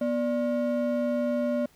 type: ring-modulated tone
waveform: triangle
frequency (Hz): 416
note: G#4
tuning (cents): +3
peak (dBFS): -19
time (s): 0.01-1.66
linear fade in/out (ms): 5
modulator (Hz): 172
effects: pink hiss -60 dBFS RMS until 1.75 s